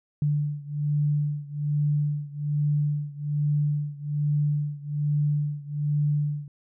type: beating tone pair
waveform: sine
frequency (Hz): 146.83 / 148.03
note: D3 / D3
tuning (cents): 0 / +14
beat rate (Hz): 1.2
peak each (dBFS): -25 / -27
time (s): 0.22-6.48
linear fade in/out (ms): 2
effects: none